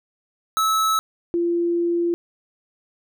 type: tone pair in turn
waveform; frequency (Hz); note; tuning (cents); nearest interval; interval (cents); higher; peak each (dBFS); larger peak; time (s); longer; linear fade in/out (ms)
square / sine; 1300 / 343.3; E6 / F4; -24 / -30; octave + major seventh; 2306; first; -18; neither; 0.57-0.99 / 1.34-2.14; second; 0
effects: none